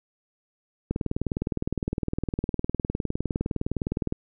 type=click train; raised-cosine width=3 ms; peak=-13 dBFS; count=64; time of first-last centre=0.91-4.124 s; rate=19.6 Hz; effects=none